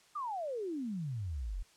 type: exponential sweep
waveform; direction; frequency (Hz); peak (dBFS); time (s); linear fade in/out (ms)
sine; down; 1244.5 to 39; -35; 0.15-1.63; 10
effects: white hiss -64 dBFS RMS until 1.76 s + low-pass 8000 Hz 12 dB/octave